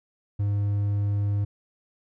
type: tone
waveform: triangle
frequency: 101.8 Hz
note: G#2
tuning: 34 cents flat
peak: -20 dBFS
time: 0.39-1.45 s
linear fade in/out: 10 ms
effects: none